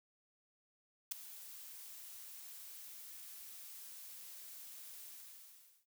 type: noise with ADSR envelope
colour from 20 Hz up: blue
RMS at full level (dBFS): -34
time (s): 1.11-5.86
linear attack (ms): 10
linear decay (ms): 5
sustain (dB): -18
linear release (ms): 810
effects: none